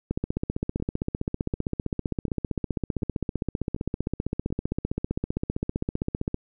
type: two click trains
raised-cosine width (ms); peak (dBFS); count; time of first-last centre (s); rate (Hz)
3; -23 / -13; 6 / 97; 0.8-4.504 / 0.11-6.344; 1.35 / 15.4
effects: none